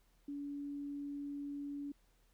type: tone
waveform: sine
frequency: 285.4 Hz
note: D4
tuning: 49 cents flat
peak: -40 dBFS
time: 0.28-1.92 s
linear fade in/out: 5 ms
effects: added 40 Hz sine -69 dBFS peak until 2.33 s + pink hiss -75 dBFS RMS until 2.33 s